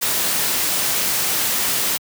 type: noise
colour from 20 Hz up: white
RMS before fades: -20 dBFS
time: 0.01-1.98 s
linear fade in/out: 20 ms
effects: high-pass 100 Hz 12 dB/octave